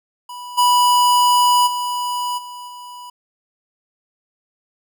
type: tone with level steps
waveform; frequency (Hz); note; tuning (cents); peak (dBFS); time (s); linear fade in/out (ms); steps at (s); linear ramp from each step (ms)
square; 982; B5; -10; -31 / -12 / -21 / -32 / -34; 0.29-3.1; 5; 0.57 / 1.66 / 2.37 / 2.67; 20
effects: none